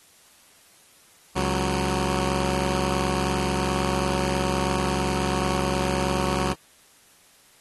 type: tone pair together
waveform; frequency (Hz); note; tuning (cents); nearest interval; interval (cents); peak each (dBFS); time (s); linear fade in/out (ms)
10% pulse; 69.3 / 185; C#2 / F#3; 0 / 0; octave + perfect fourth; 1700; -17; 1.35-6.54; 20
effects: white hiss -55 dBFS RMS until 7.6 s + AAC 32 kbps